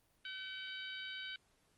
harmonic tone with a mistuned harmonic, 761 Hz, F#5, 48 cents sharp, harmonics 2 / 3 / 4 / 5 / 6, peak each -47 / -51 / -47 / -51 / -57 dBFS, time 0.25-1.36 s, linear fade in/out 2 ms, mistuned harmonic 6, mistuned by +17 cents, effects pink hiss -74 dBFS RMS until 1.77 s + Opus 24 kbps

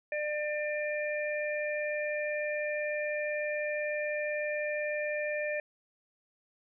harmonic tone, 598 Hz, D5, 31 cents sharp, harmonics 1 / 3 / 4, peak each -32 / -37 / -38 dBFS, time 0.12-5.6 s, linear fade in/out 2 ms, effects none

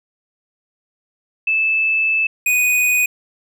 sine / square tone pair in turn, 2625 / 2484 Hz, E7 / D#7, -8 / -3 cents, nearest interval minor second, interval 95 cents, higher first, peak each -14 dBFS, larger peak neither, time 1.47-2.27 / 2.46-3.06 s, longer first, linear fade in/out 5 ms, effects none

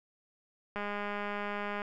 click train, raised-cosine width 0.5 ms, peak -22 dBFS, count 218, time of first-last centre 0.76-1.819 s, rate 205 Hz, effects none

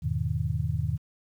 sine chord, E major seventh, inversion none, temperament just, 82.41 / 103.01 / 123.61 / 154.51 Hz, E2 / G#2 / B2 / D#3, 0 / -14 / +2 / -12 cents, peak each -31 dBFS, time 0.02-0.98 s, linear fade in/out 20 ms, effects 10-bit

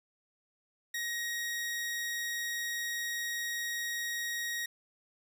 sawtooth tone, 1885 Hz, A#6, 19 cents sharp, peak -30 dBFS, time 0.94-4.66 s, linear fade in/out 5 ms, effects none

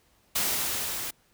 white noise with level ramp, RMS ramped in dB -26 to -34 dBFS, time 0.35-1.11 s, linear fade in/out 10 ms, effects pink hiss -65 dBFS RMS until 1.33 s

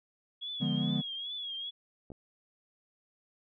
sine tone with vibrato, 3330 Hz, G#7, 4 cents sharp, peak -36 dBFS, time 0.41-1.71 s, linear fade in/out 20 ms, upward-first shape triangle, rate 2.4 Hz, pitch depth 96 cents each way
triangle chord, D diminished seventh, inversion none, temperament equal, 146.83 / 174.61 / 207.7 / 246.9 Hz, D3 / F3 / Ab3 / Cb4, 0 / 0 / 0 / 0 cents, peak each -32 dBFS, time 0.6-1.02 s, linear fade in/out 20 ms
clicks, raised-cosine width 2 ms, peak -33 dBFS, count 2, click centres 2.103 / 2.118 s
effects none

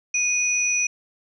sine tone pair together, 2477 / 5901 Hz, D#7 / F#8, -8 / -6 cents, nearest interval octave + minor third, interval 1502 cents, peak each -22 dBFS, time 0.14-0.87 s, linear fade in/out 5 ms, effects none

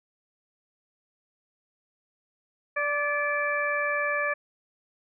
harmonic tone with a mistuned harmonic, 584 Hz, D5, 10 cents flat, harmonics 1 / 2 / 3 / 4, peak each -30 / -31 / -28 / -32 dBFS, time 2.76-4.34 s, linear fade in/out 10 ms, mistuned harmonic 3, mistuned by -21 cents, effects none

